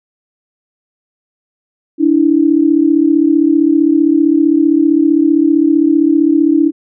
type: tone pair together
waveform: sine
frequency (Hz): 290.6 / 326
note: D4 / E4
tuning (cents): -18 / -19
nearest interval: major second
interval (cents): 199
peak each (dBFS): -10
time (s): 1.98-6.72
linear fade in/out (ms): 50
effects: none